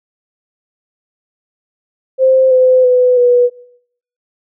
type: tone with pitch steps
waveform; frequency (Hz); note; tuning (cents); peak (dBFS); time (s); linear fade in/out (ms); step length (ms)
sine; 523.3 / 511.6 / 500.2 / 489.1; C5 / C5 / B4 / B4; 0 / -39 / +22 / -17; -6; 2.18-3.5; 50; 330
effects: noise-tail reverb RT60 0.7 s tail -21 dB re dry